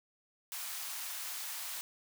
white high-pass noise, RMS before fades -41 dBFS, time 0.52-1.81 s, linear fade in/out 0 ms, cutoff 760 Hz, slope 24 dB/octave, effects none

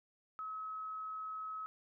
sine tone, 1283 Hz, E6, 47 cents flat, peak -40 dBFS, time 0.39-1.66 s, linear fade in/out 0 ms, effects none

